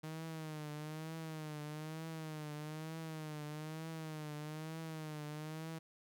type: tone with vibrato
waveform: sawtooth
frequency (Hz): 155.56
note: D#3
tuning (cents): 0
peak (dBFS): -39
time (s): 0.03-5.79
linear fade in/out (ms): 10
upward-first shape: triangle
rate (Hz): 1.1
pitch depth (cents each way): 79
effects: none